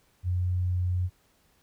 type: tone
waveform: sine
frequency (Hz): 90.2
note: F#2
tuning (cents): -44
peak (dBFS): -24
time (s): 0.23-1.1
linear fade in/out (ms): 50
effects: pink hiss -66 dBFS RMS until 1.62 s